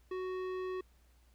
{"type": "tone with tanh clipping", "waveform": "sine", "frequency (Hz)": 370.9, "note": "F#4", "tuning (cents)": 4, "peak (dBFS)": -38, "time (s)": [0.11, 0.81], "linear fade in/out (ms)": 5, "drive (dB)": 15, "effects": ["added 60 Hz sine -63 dBFS peak until 1.34 s", "pink hiss -72 dBFS RMS until 1.34 s"]}